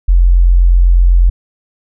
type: tone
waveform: sine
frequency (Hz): 44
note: F1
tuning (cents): +14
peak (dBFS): -4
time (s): 0.08-1.3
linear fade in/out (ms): 10
effects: none